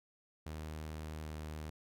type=tone with pitch glide; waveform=sawtooth; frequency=77.7 to 77.07 Hz; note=D#2 to D#2; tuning=-2 to -16 cents; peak=-38 dBFS; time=0.46-1.7 s; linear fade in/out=5 ms; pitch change=-14 cents; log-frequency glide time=1.2-1.29 s; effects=none